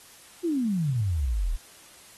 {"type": "exponential sweep", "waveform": "sine", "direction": "down", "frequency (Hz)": [361.4, 34.91], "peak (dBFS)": -23, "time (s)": [0.43, 1.57], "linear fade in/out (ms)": 20, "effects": ["white hiss -51 dBFS RMS until 2.17 s", "AAC 32 kbps"]}